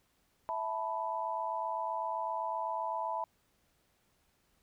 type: chord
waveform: sine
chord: E suspended fourth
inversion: none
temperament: equal with one note detuned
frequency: 657 / 880 / 987.8 Hz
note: E5 / A5 / B5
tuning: -6 / 0 / 0 cents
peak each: -39 / -37 / -36 dBFS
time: 0.49-3.24 s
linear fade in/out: 0 ms
effects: pink hiss -73 dBFS RMS until 4.62 s